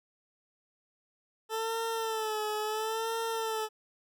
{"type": "tone with vibrato", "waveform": "20% pulse", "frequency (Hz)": 440, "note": "A4", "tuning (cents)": 0, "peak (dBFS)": -26, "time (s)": [1.49, 3.69], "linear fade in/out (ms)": 50, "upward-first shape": "sine", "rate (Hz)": 0.73, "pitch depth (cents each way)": 59, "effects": []}